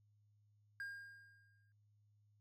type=tone with exponential decay; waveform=triangle; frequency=1613 Hz; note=G6; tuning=49 cents sharp; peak=-40 dBFS; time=0.8-1.72 s; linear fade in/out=1 ms; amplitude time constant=200 ms; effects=added 104 Hz sine -70 dBFS peak until 2.4 s + AAC 48 kbps